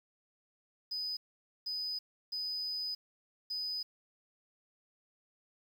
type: tone bursts at uneven times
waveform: triangle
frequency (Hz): 4993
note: D#8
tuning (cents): +5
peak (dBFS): -32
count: 4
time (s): 0.91-1.17 / 1.66-1.99 / 2.32-2.95 / 3.5-3.83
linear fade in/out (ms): 10
effects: tanh soft clip ceiling -32 dBFS + 10-bit